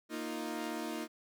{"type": "chord", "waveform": "sawtooth", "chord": "Bb suspended fourth", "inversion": "none", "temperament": "equal", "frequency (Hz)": [233.1, 311.1, 349.2], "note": ["Bb3", "Eb4", "F4"], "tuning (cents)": [0, 0, 0], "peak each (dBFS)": [-38, -36, -39], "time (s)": [0.09, 1.08], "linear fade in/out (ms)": 50, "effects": []}